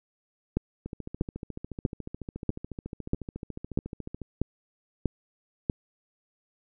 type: two click trains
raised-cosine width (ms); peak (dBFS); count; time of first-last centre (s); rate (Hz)
3; -12 / -23; 9 / 48; 0.57-5.698 / 0.86-4.217; 1.56 / 14
effects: none